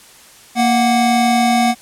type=tone pair together; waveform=square; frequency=233.1 / 740 Hz; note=A#3 / F#5; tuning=0 / 0 cents; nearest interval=octave + minor sixth; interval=2000 cents; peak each=-15 dBFS; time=0.55-1.75 s; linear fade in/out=50 ms; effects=white hiss -43 dBFS RMS until 1.81 s + low-pass 11000 Hz 12 dB/octave